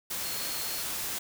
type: tone in noise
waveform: sine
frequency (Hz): 4300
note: C8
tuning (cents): +47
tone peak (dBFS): -40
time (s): 0.23-0.83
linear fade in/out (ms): 10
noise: white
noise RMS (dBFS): -34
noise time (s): 0.1-1.19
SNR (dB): -9
effects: none